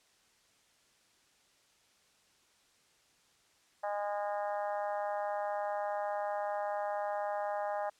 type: harmonic tone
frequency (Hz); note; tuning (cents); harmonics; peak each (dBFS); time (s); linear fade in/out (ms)
204.9; G#3; -23; 3 / 4 / 5 / 6 / 7 / 8 / 9; -36 / -36 / -45 / -46 / -52 / -49 / -53; 3.83-7.9; 10
effects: white hiss -68 dBFS RMS until 7.99 s + low-pass 8000 Hz 12 dB/octave